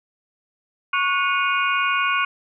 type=tone cluster; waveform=sine; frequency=1109 / 1456 / 2199 / 2471 / 2818 Hz; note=C#6 / F#6 / C#7 / D#7 / F7; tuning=0 / -28 / -14 / -13 / +15 cents; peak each=-22 / -23 / -28 / -25 / -29 dBFS; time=0.93-2.25 s; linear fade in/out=5 ms; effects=none